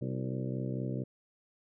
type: harmonic tone with a mistuned harmonic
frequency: 64.4 Hz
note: C2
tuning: 27 cents flat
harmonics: 2 / 3 / 4 / 5 / 6 / 7 / 8 / 9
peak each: -35 / -39 / -41 / -43 / -45 / -46 / -47 / -48 dBFS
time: 0.01-1.04 s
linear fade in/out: 10 ms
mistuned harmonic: 6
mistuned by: -63 cents
effects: none

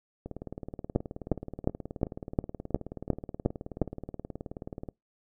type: two click trains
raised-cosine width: 2 ms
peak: -10 / -24 dBFS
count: 9 / 88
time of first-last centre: 0.96-3.817 / 0.26-4.888 s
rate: 2.8 / 18.8 Hz
effects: noise-tail reverb RT60 0.2 s tail -26 dB re dry

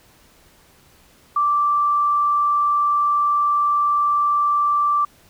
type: tone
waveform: sine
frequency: 1170 Hz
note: D6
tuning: 7 cents flat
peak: -15 dBFS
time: 1.36-5.05 s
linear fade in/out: 5 ms
effects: pink hiss -53 dBFS RMS until 5.29 s

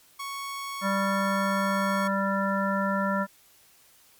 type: tone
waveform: sawtooth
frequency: 1108.7 Hz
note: C#6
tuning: in tune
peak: -29 dBFS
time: 0.19-2.08 s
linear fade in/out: 10 ms
type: harmonic tone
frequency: 196 Hz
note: G3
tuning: in tune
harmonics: 1 / 3 / 5 / 7 / 9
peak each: -27 / -30 / -31 / -30 / -34 dBFS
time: 0.81-3.27 s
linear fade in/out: 50 ms
effects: white hiss -58 dBFS RMS until 4.19 s + MP3 96 kbps

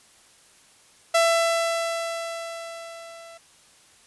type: tone with level ramp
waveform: sawtooth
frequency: 668 Hz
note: E5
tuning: 23 cents sharp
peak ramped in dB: -12 to -39 dBFS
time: 1.14-3.38 s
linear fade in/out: 10 ms
effects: white hiss -55 dBFS RMS until 4.06 s + resampled to 24000 Hz

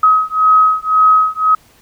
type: beating tone pair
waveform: sine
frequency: 1269 / 1270.9 Hz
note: D#6 / D#6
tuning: +34 / +36 cents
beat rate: 1.9 Hz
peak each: -11 dBFS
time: 0.03-1.55 s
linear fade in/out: 5 ms
effects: pink hiss -49 dBFS RMS until 1.81 s

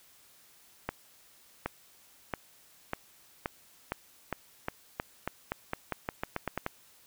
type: accelerating click train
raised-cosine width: 0.5 ms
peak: -16 dBFS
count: 19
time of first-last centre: 0.89-6.664 s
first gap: 770 ms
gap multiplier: 0.88
effects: white hiss -60 dBFS RMS until 7.06 s

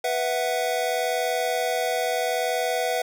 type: chord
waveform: square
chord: B suspended fourth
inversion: none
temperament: equal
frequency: 493.9 / 659.3 / 740 Hz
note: B4 / E5 / F#5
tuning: 0 / 0 / 0 cents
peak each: -28 dBFS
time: 0.04-3.02 s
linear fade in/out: 5 ms
effects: none

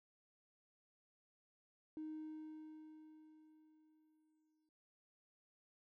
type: tone with exponential decay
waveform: triangle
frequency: 311.1 Hz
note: D#4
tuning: in tune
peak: -40 dBFS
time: 1.97-4.69 s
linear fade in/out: 1 ms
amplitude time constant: 590 ms
effects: noise-tail reverb RT60 0.7 s tail -21 dB re dry + tanh soft clip ceiling -41 dBFS

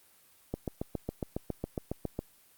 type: click train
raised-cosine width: 2 ms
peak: -19 dBFS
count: 13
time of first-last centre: 0.54-2.191 s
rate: 7.27 Hz
effects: white hiss -62 dBFS RMS until 2.57 s + Opus 32 kbps

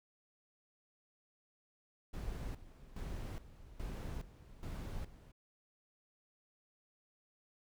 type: noise with tremolo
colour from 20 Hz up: brown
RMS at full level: -42 dBFS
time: 2.13-5.32 s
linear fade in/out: 10 ms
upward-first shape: square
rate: 1.2 Hz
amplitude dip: 80%
effects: none

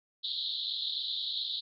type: band-pass noise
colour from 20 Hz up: white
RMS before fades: -35 dBFS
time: 0.23-1.61 s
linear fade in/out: 20 ms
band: 3400 to 4200 Hz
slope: 96 dB/octave
effects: none

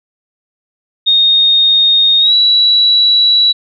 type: tone with pitch glide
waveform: sine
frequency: 3701 to 3921 Hz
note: A#7 to B7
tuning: -13 to -13 cents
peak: -6 dBFS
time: 1.06-3.53 s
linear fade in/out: 20 ms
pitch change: +100 cents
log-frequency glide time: 2.2-2.33 s
effects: none

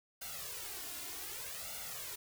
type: noise with flanger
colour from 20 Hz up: white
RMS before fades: -44 dBFS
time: 0.21-2.16 s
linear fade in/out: 10 ms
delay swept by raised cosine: 1.4 to 2.9 ms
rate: 0.65 Hz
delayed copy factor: +0.9
effects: none

